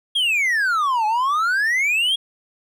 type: exponential two-way sweep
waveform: triangle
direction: down then up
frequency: 3332 to 838 to 3332 Hz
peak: -15 dBFS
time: 0.15-2.16 s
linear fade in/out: 10 ms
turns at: 1.06 s
effects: none